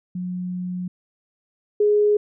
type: tone pair in turn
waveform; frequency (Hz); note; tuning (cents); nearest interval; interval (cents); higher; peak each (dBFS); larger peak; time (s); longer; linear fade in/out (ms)
sine; 180.7 / 416.8; F#3 / G#4; -41 / +6; octave + major second; 1447; second; -25 / -14; second; 0.15-0.88 / 1.8-2.17; first; 5
effects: none